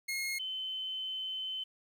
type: tone pair in turn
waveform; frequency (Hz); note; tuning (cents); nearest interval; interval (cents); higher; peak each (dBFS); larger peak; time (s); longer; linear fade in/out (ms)
sawtooth / sine; 2154 / 3059; C7 / G7; +50 / -43; tritone; 607; second; -30 / -35; first; 0.08-0.39 / 0.39-1.64; second; 10
effects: 11-bit